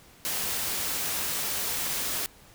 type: noise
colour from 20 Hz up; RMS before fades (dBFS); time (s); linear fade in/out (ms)
white; -30; 0.25-2.26; 0
effects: pink hiss -54 dBFS RMS until 2.54 s